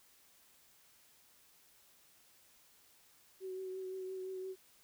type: tone with vibrato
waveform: sine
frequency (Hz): 375.8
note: F#4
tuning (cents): +27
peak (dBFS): -40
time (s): 3.4-4.56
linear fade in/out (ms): 50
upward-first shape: triangle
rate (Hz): 5.8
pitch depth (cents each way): 24
effects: white hiss -66 dBFS RMS until 4.83 s